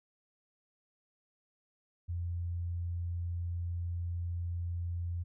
sine tone, 86.5 Hz, F2, 16 cents flat, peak -33 dBFS, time 2.08-5.24 s, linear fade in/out 20 ms, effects none

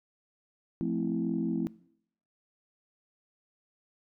sine chord, F major seventh, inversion none, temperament equal, 174.61 / 220 / 261.6 / 329.6 Hz, F3 / A3 / C4 / E4, 0 / 0 / 0 / 0 cents, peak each -33 dBFS, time 0.81-1.67 s, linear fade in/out 0 ms, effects noise-tail reverb RT60 0.7 s tail -22 dB re dry + tanh soft clip ceiling -19 dBFS

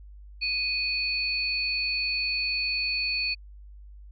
sine tone pair together, 2489 / 4435 Hz, D#7 / C#8, 0 / 0 cents, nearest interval minor seventh, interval 1000 cents, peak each -27 / -28 dBFS, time 0.41-3.35 s, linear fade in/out 20 ms, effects added 50 Hz sine -43 dBFS peak until 4.11 s + MP3 48 kbps

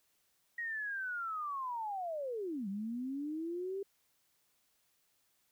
sine linear two-way sweep, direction down then up, 1900 to 190 to 399.7 Hz, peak -36 dBFS, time 0.58-3.83 s, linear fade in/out 5 ms, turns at 2.68 s, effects white hiss -75 dBFS RMS until 5.51 s

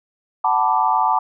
sine chord, B minor seventh, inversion second, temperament equal with one note detuned, 747.3 / 880 / 987.8 / 1174.7 Hz, F#5 / A5 / B5 / D6, +17 / 0 / 0 / 0 cents, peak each -21 / -18 / -21 / -21 dBFS, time 0.44-1.19 s, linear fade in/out 5 ms, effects none

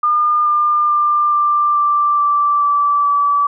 sine tone with pitch steps, 1209 / 1200.6 / 1192.4 / 1184.1 / 1175.9 / 1167.8 / 1159.8 / 1151.7 Hz, D6 / D6 / D6 / D6 / D6 / D6 / D6 / D6, +50 / +38 / +26 / +14 / +2 / -10 / -22 / -34 cents, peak -11 dBFS, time 0.03-3.47 s, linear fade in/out 5 ms, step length 430 ms, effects none

